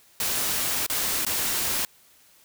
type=noise with dropouts; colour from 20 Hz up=white; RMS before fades=-26 dBFS; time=0.2-1.85 s; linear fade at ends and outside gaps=1 ms; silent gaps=0.864-0.899 / 1.25-1.265 s; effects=white hiss -57 dBFS RMS until 2.44 s